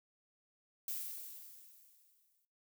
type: noise with exponential decay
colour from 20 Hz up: violet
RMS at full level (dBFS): -39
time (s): 0.88-2.45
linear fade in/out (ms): 2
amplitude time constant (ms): 340
effects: noise-tail reverb RT60 0.3 s tail -17 dB re dry

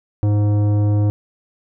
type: tone with tanh clipping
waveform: triangle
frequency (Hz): 103.8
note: G#2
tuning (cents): 0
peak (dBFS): -15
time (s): 0.23-1.1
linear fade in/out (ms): 0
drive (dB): 17
effects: none

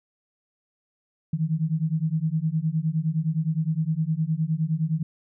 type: beating tone pair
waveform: sine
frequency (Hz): 154.2 / 163.9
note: D#3 / E3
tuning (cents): -15 / -10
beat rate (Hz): 9.7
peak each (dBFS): -25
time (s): 1.33-5.03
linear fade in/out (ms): 5
effects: none

